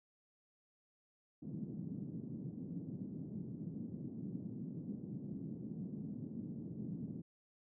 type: band-pass noise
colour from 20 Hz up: white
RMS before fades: -45 dBFS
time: 1.42-7.22 s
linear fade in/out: 10 ms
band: 140 to 240 Hz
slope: 24 dB/octave
effects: none